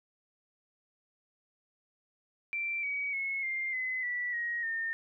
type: tone with pitch steps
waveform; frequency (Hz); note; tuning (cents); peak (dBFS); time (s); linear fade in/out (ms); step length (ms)
sine; 2349 / 2265 / 2184 / 2106 / 2031 / 1958.2 / 1888.2 / 1820.8; D7 / C#7 / C#7 / C7 / B6 / B6 / A#6 / A#6; 0 / +37 / -26 / +11 / +48 / -15 / +22 / -41; -31; 2.53-4.93; 0; 300
effects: none